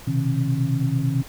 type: tone cluster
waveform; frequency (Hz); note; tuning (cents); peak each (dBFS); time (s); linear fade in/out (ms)
sine; 123.2 / 132.2 / 157.8 / 271; B2 / C3 / D#3 / C#4; -4 / +18 / +25 / -39; -26 / -22 / -25 / -27; 0.07-1.23; 10
effects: pink hiss -43 dBFS RMS until 1.28 s